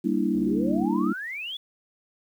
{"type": "chord", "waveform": "sine", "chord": "E half-diminished seventh", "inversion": "first", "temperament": "equal", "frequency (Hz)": [196, 233.1, 293.7, 329.6], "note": ["G3", "Bb3", "D4", "E4"], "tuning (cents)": [0, 0, 0, 0], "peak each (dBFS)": -27, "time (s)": [0.04, 1.13], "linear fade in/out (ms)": 10}
{"type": "click train", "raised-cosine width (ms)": 3, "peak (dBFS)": -28, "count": 36, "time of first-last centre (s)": [0.35, 0.836], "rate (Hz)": 72}
{"type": "exponential sweep", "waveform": "sine", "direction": "up", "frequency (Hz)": [299.5, 3500], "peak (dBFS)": -31, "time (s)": [0.38, 1.57], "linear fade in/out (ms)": 5}
{"effects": ["high-pass 80 Hz 12 dB/octave", "9-bit"]}